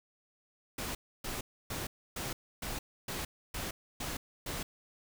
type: noise bursts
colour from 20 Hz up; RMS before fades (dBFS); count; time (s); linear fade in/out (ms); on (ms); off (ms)
pink; -38; 9; 0.78-4.63; 5; 170; 290
effects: none